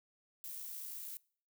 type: noise with amplitude modulation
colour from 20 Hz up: violet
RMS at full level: -44 dBFS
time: 0.44-1.17 s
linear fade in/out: 0 ms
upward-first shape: sine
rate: 59.2 Hz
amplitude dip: 30%
effects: noise-tail reverb RT60 0.5 s tail -24 dB re dry